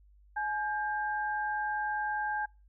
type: tone pair together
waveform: sine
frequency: 845 / 1595.1 Hz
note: G#5 / G6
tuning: +30 / +30 cents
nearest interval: major seventh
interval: 1100 cents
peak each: -32 / -34 dBFS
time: 0.36-2.46 s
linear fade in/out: 10 ms
effects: noise-tail reverb RT60 0.3 s tail -26 dB re dry + added 50 Hz sine -57 dBFS peak until 2.68 s